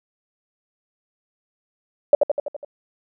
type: tone with echo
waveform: sine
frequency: 579 Hz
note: D5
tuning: 25 cents flat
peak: -7 dBFS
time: 2.13-2.15 s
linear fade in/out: 2 ms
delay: 83 ms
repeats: 6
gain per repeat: -4 dB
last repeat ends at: 2.648 s
effects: none